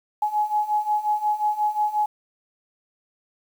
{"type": "beating tone pair", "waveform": "sine", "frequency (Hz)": [840, 845.6], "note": ["G#5", "G#5"], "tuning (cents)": [19, 31], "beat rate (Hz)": 5.6, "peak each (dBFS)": [-25, -22], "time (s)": [0.22, 2.06], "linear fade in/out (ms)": 5, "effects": ["8-bit"]}